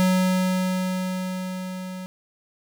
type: tone with level ramp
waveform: square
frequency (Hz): 185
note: F#3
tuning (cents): 0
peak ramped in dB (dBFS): -17 to -33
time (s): 0-2.06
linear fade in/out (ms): 0
effects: none